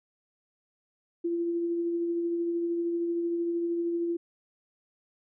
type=tone with tremolo; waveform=sine; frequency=340.8 Hz; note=F4; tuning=42 cents flat; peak=-25 dBFS; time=1.24-4.17 s; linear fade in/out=10 ms; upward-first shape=triangle; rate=13 Hz; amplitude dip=30%; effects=none